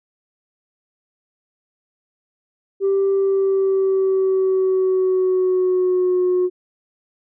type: tone with pitch glide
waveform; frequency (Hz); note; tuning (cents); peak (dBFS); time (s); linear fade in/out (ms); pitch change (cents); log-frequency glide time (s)
sine; 391.4 to 363.1; G4 to F#4; -3 to -33; -13; 2.8-6.5; 50; -130; 3.11-6.22
effects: tanh soft clip ceiling -12 dBFS